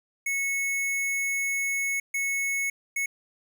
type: tone bursts at uneven times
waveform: square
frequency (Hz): 2200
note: C#7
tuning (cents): -14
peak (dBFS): -26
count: 3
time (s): 0.26-2 / 2.14-2.7 / 2.96-3.06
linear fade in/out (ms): 5
effects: none